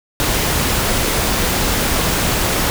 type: noise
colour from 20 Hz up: pink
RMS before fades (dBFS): -17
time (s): 0.2-2.7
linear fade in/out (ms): 0
effects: none